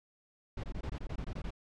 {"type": "noise bursts", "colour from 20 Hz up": "brown", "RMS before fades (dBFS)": -38, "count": 11, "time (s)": [0.57, 1.506], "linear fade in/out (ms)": 5, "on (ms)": 66, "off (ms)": 21, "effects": ["low-pass 5000 Hz 12 dB/octave"]}